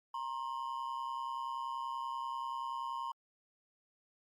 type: ring-modulated tone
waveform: triangle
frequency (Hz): 1000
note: B5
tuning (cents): +21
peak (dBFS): -32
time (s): 0.14-3.12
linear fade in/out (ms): 5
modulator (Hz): 65.2
effects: Opus 48 kbps